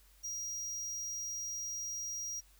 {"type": "tone", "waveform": "square", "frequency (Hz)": 5720, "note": "F8", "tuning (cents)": 41, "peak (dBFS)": -38, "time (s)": [0.23, 2.41], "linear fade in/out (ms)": 20, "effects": ["added 49 Hz sine -62 dBFS peak until 2.59 s", "white hiss -66 dBFS RMS until 2.59 s"]}